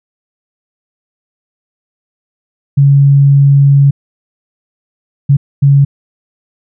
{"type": "tone bursts at uneven times", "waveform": "sine", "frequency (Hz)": 140, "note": "C#3", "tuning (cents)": 18, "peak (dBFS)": -3, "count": 3, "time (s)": [[2.77, 3.91], [5.29, 5.37], [5.62, 5.85]], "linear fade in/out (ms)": 10, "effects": []}